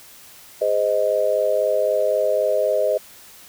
sine chord, Ab major, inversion none, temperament just, 415.3 / 519.1 / 623 Hz, Ab4 / C5 / Eb5, 0 / -14 / +2 cents, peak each -25 / -21 / -19 dBFS, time 0.61-2.98 s, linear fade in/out 10 ms, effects white hiss -45 dBFS RMS until 3.48 s

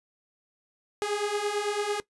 sawtooth beating tone pair, 407.7 / 416.7 Hz, G#4 / G#4, -32 / +6 cents, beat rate 9 Hz, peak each -28 / -25 dBFS, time 1.02-2 s, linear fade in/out 0 ms, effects noise-tail reverb RT60 0.1 s tail -19 dB re dry + resampled to 24000 Hz

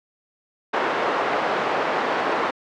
white band-pass noise, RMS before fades -23 dBFS, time 0.73-2.51 s, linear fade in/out 10 ms, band 350 to 1100 Hz, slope 12 dB/octave, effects low-pass 5000 Hz 12 dB/octave

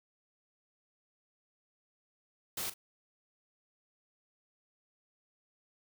white noise with echo, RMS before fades -37 dBFS, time 2.57-2.7 s, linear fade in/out 5 ms, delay 40 ms, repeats 1, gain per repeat -14 dB, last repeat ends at 2.74 s, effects none

